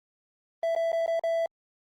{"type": "tone with dropouts", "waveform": "triangle", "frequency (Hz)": 663, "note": "E5", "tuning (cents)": 10, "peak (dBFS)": -22, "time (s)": [0.63, 1.46], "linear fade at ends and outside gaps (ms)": 2, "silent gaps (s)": [[0.751, 0.762], [0.919, 0.929], [1.062, 1.078], [1.195, 1.236]], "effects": ["Opus 32 kbps"]}